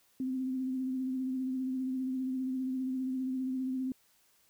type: tone with vibrato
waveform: sine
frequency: 259.6 Hz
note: C4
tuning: 13 cents flat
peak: -31 dBFS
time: 0.2-3.92 s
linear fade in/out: 2 ms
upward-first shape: sine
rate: 15 Hz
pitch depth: 27 cents each way
effects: white hiss -68 dBFS RMS until 4.49 s